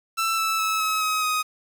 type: tone with pitch steps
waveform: sawtooth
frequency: 1332 / 1315.9 / 1300.1 / 1284.4 / 1268.9 / 1253.6 Hz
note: E6 / E6 / E6 / E6 / D#6 / D#6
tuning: +18 / -3 / -24 / -45 / +34 / +13 cents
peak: -18 dBFS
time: 0.17-1.43 s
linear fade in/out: 20 ms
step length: 210 ms
effects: 8-bit